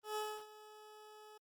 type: tone with ADSR envelope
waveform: 20% pulse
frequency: 426.6 Hz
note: G#4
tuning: 46 cents sharp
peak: -32 dBFS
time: 0.03-1.38 s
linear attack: 130 ms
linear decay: 300 ms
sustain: -18 dB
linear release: 9 ms
effects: Opus 24 kbps